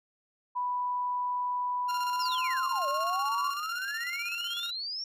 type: tone with pitch glide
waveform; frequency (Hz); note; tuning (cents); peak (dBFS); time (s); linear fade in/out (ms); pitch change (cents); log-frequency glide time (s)
sine; 987.8 to 1134.7; B5 to C#6; 0 to +40; -28; 0.55-3.52; 20; +240; 2.12-3.4
type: tone with tremolo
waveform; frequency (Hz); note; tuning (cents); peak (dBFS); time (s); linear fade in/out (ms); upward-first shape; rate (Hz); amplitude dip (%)
15% pulse; 1396.9; F6; 0; -28; 1.88-4.71; 20; square; 16; 55
type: exponential two-way sweep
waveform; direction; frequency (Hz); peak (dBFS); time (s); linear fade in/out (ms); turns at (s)
sine; down then up; 5588 to 562 to 5588; -33; 2.2-5.04; 2; 2.88
effects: resampled to 32000 Hz